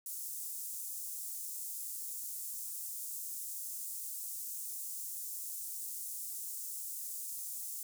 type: high-pass noise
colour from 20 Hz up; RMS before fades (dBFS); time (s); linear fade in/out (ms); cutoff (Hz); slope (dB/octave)
pink; -42; 0.06-7.83; 2; 7600; 24
effects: none